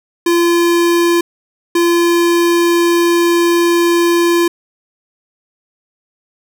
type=tone bursts at uneven times; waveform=square; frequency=342.9 Hz; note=F4; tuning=32 cents flat; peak=-10 dBFS; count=2; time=0.26-1.21 / 1.75-4.48 s; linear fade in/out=5 ms; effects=none